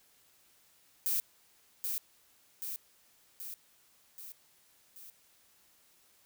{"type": "noise with echo", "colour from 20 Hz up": "violet", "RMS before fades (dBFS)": -31, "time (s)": [1.06, 1.2], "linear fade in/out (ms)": 0, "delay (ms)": 780, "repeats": 5, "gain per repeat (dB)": -4, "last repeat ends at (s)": 5.1, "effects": ["white hiss -66 dBFS RMS until 6.25 s"]}